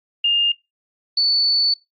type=tone pair in turn; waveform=sine; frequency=2819 / 4475 Hz; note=F7 / C#8; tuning=+16 / +16 cents; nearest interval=minor sixth; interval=800 cents; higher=second; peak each=-14 dBFS; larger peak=neither; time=0.24-0.52 / 1.17-1.74 s; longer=second; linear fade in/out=5 ms; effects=noise-tail reverb RT60 0.2 s tail -22 dB re dry + AAC 64 kbps